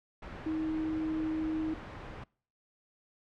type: tone in noise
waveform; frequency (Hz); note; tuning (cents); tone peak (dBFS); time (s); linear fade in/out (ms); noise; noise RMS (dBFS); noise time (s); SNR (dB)
sine; 315.5; D#4; +24; -30; 0.46-1.74; 5; pink; -43; 0.22-2.24; +10
effects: noise-tail reverb RT60 0.5 s tail -26 dB re dry + low-pass 2000 Hz 12 dB/octave

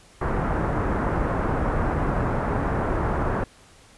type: low-pass noise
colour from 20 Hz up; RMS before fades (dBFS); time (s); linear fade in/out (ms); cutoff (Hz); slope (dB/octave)
pink; -24; 0.21-3.44; 5; 1500; 24
effects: pink hiss -52 dBFS RMS until 3.97 s + resampled to 24000 Hz

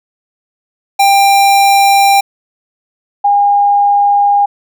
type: tone pair in turn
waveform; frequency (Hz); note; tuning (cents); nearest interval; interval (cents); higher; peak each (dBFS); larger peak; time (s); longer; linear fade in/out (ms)
square / sine; 793 / 811.5; G5 / G#5; +20 / -40; unison; 40; second; -6; neither; 0.99-2.21 / 3.24-4.46; neither; 10
effects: none

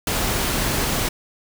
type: noise with ADSR envelope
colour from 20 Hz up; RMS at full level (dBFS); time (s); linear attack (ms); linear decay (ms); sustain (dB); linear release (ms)
pink; -20; 0.07-1.09; 3; 3; -2; 8
effects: none

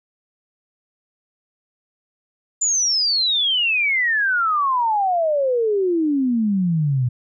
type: exponential sweep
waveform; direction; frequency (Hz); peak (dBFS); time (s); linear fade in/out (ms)
sine; down; 7170 to 119.7; -16; 2.61-7.09; 10
effects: none

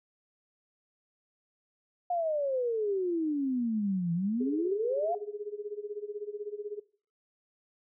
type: exponential two-way sweep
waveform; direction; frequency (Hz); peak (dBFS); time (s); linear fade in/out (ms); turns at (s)
sine; down then up; 721 to 165.8 to 721; -27; 2.1-5.15; 5; 4.13
type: tone with tremolo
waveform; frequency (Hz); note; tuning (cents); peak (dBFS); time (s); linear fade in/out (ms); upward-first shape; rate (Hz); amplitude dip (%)
sine; 415.3; G#4; 0; -32; 4.4-6.8; 10; sine; 16; 85
effects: noise-tail reverb RT60 0.5 s tail -21 dB re dry

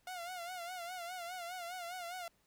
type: tone with vibrato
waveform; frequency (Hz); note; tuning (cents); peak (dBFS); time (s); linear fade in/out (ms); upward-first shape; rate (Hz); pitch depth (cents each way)
sawtooth; 710; F5; +28; -38; 0.07-2.28; 2; sine; 4.9; 82
effects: pink hiss -74 dBFS RMS until 2.46 s

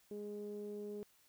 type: tone with low-pass filter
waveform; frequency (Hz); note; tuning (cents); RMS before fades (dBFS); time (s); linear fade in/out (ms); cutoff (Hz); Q
sawtooth; 207.1; G#3; -5; -45; 0.11-1.03; 0; 420; 4.3
effects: white hiss -70 dBFS RMS until 1.28 s

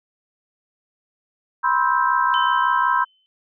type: chord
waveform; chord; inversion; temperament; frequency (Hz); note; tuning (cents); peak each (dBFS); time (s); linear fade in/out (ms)
sine; C major seventh; third; just; 981.1 / 1046.5 / 1308.1 / 1569.8; B5 / C6 / E6 / G6; -12 / 0 / -14 / +2; -20 / -20 / -24 / -23; 1.63-3.05; 20
type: tone with exponential decay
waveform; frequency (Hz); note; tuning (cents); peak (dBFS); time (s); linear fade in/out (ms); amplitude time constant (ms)
sine; 3055; G7; -45; -24; 2.34-3.26; 0; 200
effects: none

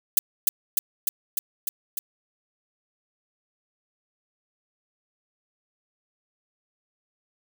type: noise with echo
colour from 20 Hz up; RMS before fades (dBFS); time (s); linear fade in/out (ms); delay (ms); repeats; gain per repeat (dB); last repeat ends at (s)
violet; -17; 0.17-0.19; 2; 300; 6; -2; 1.99
effects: none

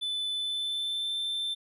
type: tone with pitch glide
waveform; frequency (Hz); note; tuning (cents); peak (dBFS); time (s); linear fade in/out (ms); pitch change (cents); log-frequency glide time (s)
triangle; 3503 to 3554; A7 to A7; -8 to +17; -28; 0.01-1.55; 20; +25; 0.34-1.16
effects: none

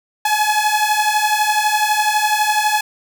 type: beating tone pair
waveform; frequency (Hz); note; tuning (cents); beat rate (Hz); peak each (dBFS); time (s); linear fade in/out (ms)
sawtooth; 842 / 854; G#5 / G#5; +24 / +48; 12; -14 / -13; 0.25-2.81; 5
effects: none

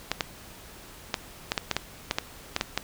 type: clicks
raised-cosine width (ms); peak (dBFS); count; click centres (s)
0.2; -7; 12; 0.116 / 0.208 / 1.142 / 1.519 / 1.578 / 1.713 / 1.766 / 2.111 / 2.185 / 2.564 / 2.611 / 2.776
effects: pink hiss -47 dBFS RMS until 2.83 s

